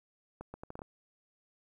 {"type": "accelerating click train", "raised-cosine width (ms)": 1, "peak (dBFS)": -29, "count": 7, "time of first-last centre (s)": [0.41, 0.819], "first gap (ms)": 130, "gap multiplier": 0.73, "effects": ["11-bit"]}